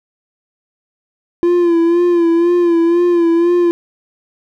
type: tone with vibrato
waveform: triangle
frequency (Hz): 342.6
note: F4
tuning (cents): -33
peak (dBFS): -7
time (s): 1.43-3.71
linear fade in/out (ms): 0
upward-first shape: sine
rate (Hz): 2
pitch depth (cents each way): 48
effects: none